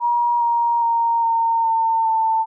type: tone with pitch steps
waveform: sine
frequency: 953 / 940.4 / 928 / 915.8 / 903.7 / 891.8 Hz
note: A#5 / A#5 / A#5 / A#5 / A5 / A5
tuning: +38 / +15 / -8 / -31 / +46 / +23 cents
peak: -15 dBFS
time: 0-2.46 s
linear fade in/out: 50 ms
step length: 410 ms
effects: none